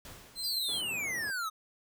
pink noise with exponential decay, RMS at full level -46 dBFS, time 0.05-1.16 s, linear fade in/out 1 ms, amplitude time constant 240 ms
sawtooth tone, 4113 Hz, C8, 30 cents flat, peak -32 dBFS, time 0.35-0.82 s, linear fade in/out 50 ms
square exponential sweep, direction down, 4974 to 1244 Hz, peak -33 dBFS, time 0.43-1.5 s, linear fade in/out 20 ms
pink band-pass noise, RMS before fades -48 dBFS, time 0.68-1.31 s, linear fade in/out 10 ms, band 120 to 1400 Hz, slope 12 dB/octave
effects none

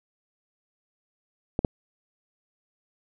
clicks, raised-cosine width 2 ms, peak -10 / -7 dBFS, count 2, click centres 1.591 / 1.648 s, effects none

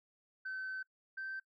sine tone pair in turn, 1531 / 1554.2 Hz, G6 / G6, -41 / -15 cents, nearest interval unison, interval 26 cents, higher second, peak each -37 / -38 dBFS, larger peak first, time 0.45-0.83 / 1.17-1.4 s, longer first, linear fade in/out 10 ms, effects noise-tail reverb RT60 0.1 s tail -23 dB re dry + tanh soft clip ceiling -36 dBFS

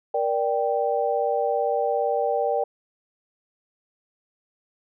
sine chord, G minor, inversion first, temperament just, 470.4 / 588 / 784 Hz, Bb4 / D5 / G5, +16 / +2 / 0 cents, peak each -25 dBFS, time 0.14-2.64 s, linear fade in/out 5 ms, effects none

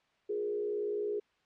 sine tone with frequency modulation, 415.9 Hz, G#4, 2 cents sharp, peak -31 dBFS, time 0.29-1.2 s, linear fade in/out 10 ms, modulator 58.5 Hz, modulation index 0.65, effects white hiss -71 dBFS RMS until 1.45 s + low-pass 3000 Hz 12 dB/octave

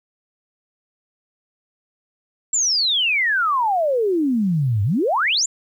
sine exponential two-way sweep, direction down then up, 7570 to 95.8 to 7570 Hz, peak -16 dBFS, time 2.53-5.46 s, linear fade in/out 5 ms, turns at 4.83 s, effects 9-bit

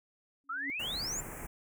sine tone with exponential growth, 278.5 Hz, C#4, 8 cents sharp, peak -36 dBFS, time 0.44-0.7 s, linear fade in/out 0 ms, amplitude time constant 56 ms
sine exponential sweep, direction up, 1260 to 7470 Hz, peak -34 dBFS, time 0.49-1.21 s, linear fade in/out 10 ms
pink band-stop noise, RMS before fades -43 dBFS, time 0.79-1.47 s, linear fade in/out 10 ms, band 2400 to 6800 Hz, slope 48 dB/octave
effects none

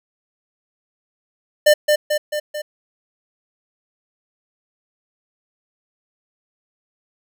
square tone with echo, 599 Hz, D5, 34 cents sharp, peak -9 dBFS, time 1.66-1.74 s, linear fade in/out 10 ms, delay 220 ms, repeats 4, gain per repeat -4 dB, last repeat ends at 2.62 s, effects none

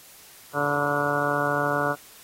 harmonic tone with a mistuned harmonic, 144.5 Hz, D3, 28 cents flat, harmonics 1 / 2 / 3 / 4 / 5 / 6 / 7 / 8 / 9 / 10, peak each -33 / -32 / -32 / -28 / -31 / -34 / -33 / -31 / -32 / -28 dBFS, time 0.53-1.96 s, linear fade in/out 50 ms, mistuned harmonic 6, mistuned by +59 cents, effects white hiss -49 dBFS RMS until 2.23 s + AAC 48 kbps

